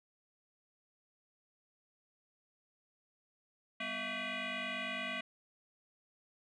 sine tone with frequency modulation, 247.5 Hz, B3, 4 cents sharp, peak -35 dBFS, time 3.8-5.21 s, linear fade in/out 5 ms, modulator 446 Hz, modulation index 6.4, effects tanh soft clip ceiling -33 dBFS

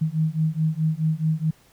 sine beating tone pair, 155.56 / 160.26 Hz, D#3 / E3, 0 / -49 cents, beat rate 4.7 Hz, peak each -23 / -23 dBFS, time 0.01-1.51 s, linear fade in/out 10 ms, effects pink hiss -57 dBFS RMS until 1.72 s

